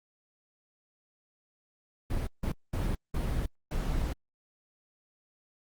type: noise bursts at uneven times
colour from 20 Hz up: brown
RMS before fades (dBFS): -30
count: 5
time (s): 2.1-2.27 / 2.43-2.52 / 2.73-2.95 / 3.14-3.46 / 3.71-4.13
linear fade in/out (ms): 5
effects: Opus 32 kbps